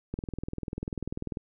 click train, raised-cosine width 3 ms, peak -20 dBFS, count 26, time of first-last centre 0.14-1.372 s, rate 20.3 Hz, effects none

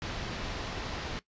pink low-pass noise, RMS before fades -37 dBFS, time 0.02-1.19 s, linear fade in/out 0 ms, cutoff 5300 Hz, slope 24 dB/octave, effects noise-tail reverb RT60 0.1 s tail -17 dB re dry + resampled to 16000 Hz

